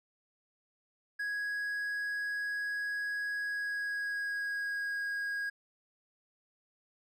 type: tone with pitch glide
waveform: triangle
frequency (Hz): 1661.2 to 1640.2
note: G#6 to G#6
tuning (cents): 0 to -22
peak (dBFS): -31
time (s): 1.19-5.5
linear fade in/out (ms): 10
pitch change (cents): -22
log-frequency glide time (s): 3.36-5.02
effects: none